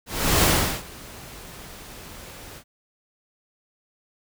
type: noise with ADSR envelope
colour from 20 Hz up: pink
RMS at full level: -17 dBFS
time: 0.06-2.64 s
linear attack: 370 ms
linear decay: 390 ms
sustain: -24 dB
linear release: 74 ms
effects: none